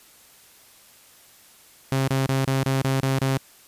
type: tone bursts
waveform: sawtooth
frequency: 134 Hz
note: C3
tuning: 42 cents sharp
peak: -16 dBFS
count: 8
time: 1.92-3.375 s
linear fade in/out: 2 ms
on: 160 ms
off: 25 ms
effects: white hiss -52 dBFS RMS until 3.67 s + resampled to 32000 Hz